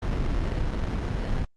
brown noise with sample-and-hold, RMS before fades -26 dBFS, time 0.02-1.45 s, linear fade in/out 5 ms, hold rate 2450 Hz, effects low-pass 5000 Hz 12 dB/octave + Opus 24 kbps

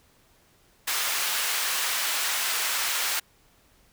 pink high-pass noise, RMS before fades -27 dBFS, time 0.87-3.2 s, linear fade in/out 10 ms, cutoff 1300 Hz, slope 12 dB/octave, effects pink hiss -61 dBFS RMS until 3.92 s

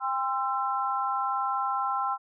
sine tone cluster, 800 / 1041 / 1338 Hz, G5 / C6 / E6, +35 / -9 / +25 cents, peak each -30 dBFS, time 0-2.18 s, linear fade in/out 50 ms, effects none

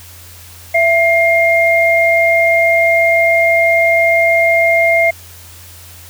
sine tone pair together, 668.1 / 2121 Hz, E5 / C7, +23 / +23 cents, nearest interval octave + minor sixth, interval 2000 cents, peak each -11 dBFS, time 0.74-5.11 s, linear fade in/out 10 ms, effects added 87 Hz sine -38 dBFS peak until 6.09 s + white hiss -38 dBFS RMS until 6.09 s

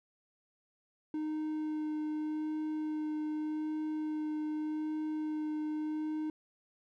triangle tone with vibrato, 307.4 Hz, D#4, 21 cents flat, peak -31 dBFS, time 1.14-6.3 s, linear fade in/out 2 ms, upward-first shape sine, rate 0.84 Hz, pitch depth 10 cents each way, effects none

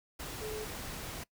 sine tone in noise, 430 Hz, A4, 40 cents flat, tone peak -38 dBFS, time 0.41-0.65 s, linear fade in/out 10 ms, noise pink, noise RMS -42 dBFS, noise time 0.19-1.24 s, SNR +1 dB, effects noise-tail reverb RT60 0.1 s tail -21 dB re dry

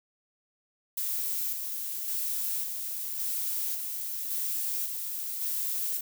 violet noise with tremolo, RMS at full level -31 dBFS, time 0.97-6.01 s, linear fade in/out 5 ms, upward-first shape square, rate 0.9 Hz, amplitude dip 35%, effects none

